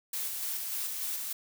blue noise with tremolo, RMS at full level -34 dBFS, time 0.13-1.33 s, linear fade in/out 5 ms, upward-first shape square, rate 3.4 Hz, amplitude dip 25%, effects none

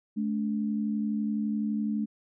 sine tone pair together, 214.6 / 286.5 Hz, A3 / D4, -43 / -43 cents, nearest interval perfect fourth, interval 500 cents, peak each -27 / -34 dBFS, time 0.16-2.06 s, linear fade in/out 20 ms, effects none

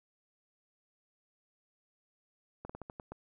slowing click train, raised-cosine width 1 ms, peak -29 dBFS, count 7, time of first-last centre 2.65-3.12 s, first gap 45 ms, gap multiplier 1.22, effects none

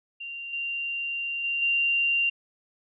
sine tone with level steps, 2774 Hz, F7, 12 cents flat, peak -34 / -28 / -25 / -21 dBFS, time 0.2-2.3 s, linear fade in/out 10 ms, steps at 0.53 / 1.44 / 1.62 s, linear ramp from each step 2 ms, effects none

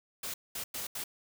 white noise bursts at uneven times, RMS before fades -38 dBFS, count 4, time 0.23-0.34 / 0.55-0.64 / 0.74-0.87 / 0.95-1.04 s, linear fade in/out 5 ms, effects none

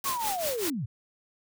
white noise with tremolo, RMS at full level -30 dBFS, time 0.04-0.7 s, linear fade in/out 2 ms, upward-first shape triangle, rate 5.2 Hz, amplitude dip 90%
sine linear sweep, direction down, 1128 to 94 Hz, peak -29 dBFS, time 0.05-0.86 s, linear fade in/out 10 ms
effects none

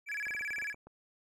triangle tone with vibrato, 1978 Hz, B6, 2 cents sharp, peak -33 dBFS, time 0.06-0.75 s, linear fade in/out 50 ms, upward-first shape square, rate 18 Hz, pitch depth 280 cents each way
clicks, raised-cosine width 1 ms, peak -38 dBFS, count 9, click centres 0.268 / 0.307 / 0.349 / 0.41 / 0.507 / 0.583 / 0.623 / 0.744 / 0.87 s
effects none

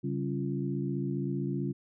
harmonic tone with a mistuned harmonic, 69.3 Hz, C#2, in tune, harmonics 2 / 3 / 4 / 5, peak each -33 / -35 / -36 / -37 dBFS, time 0.03-1.73 s, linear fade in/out 20 ms, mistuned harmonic 3, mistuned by -120 cents, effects none

